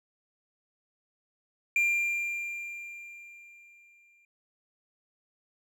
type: tone with exponential decay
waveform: triangle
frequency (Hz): 2386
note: D7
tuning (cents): +27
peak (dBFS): -20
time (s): 1.76-4.25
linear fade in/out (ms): 2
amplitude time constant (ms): 540
effects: none